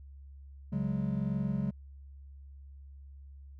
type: chord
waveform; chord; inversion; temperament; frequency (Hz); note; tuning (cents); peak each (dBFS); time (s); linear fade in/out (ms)
triangle; C# suspended fourth; none; equal with one note detuned; 138.59 / 185 / 206.7; C#3 / F#3 / G#3; 0 / 0 / -8; -32; 0.72-1.71; 10
effects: added 69 Hz sine -47 dBFS peak until 3.59 s